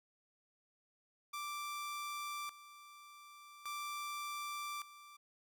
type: tone with tremolo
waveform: sawtooth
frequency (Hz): 1174.7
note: D6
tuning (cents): 0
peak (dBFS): -37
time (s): 1.33-5.17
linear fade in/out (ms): 10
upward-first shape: square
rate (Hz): 0.43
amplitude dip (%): 80
effects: none